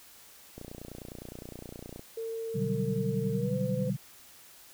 click train, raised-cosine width 2 ms, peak -29 dBFS, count 43, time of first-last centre 0.58-1.994 s, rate 29.7 Hz
sine tone with pitch glide, 452.8 to 508.3 Hz, A4 to B4, +50 to +50 cents, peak -33 dBFS, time 2.17-3.9 s, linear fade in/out 5 ms, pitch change +200 cents, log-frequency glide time 3.33-3.56 s
sine chord, G major seventh, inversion first, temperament equal, 123.47 / 146.83 / 185 / 196 Hz, B2 / D3 / F#3 / G3, 0 / 0 / 0 / 0 cents, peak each -34 dBFS, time 2.54-3.97 s, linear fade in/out 20 ms
effects white hiss -54 dBFS RMS until 4.73 s

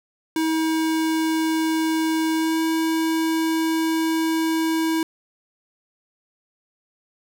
square tone with pitch glide, 320 to 323 Hz, D#4 to E4, +49 to -35 cents, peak -20 dBFS, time 0.36-5.03 s, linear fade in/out 2 ms, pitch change +16 cents, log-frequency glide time 2.35-2.61 s, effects none

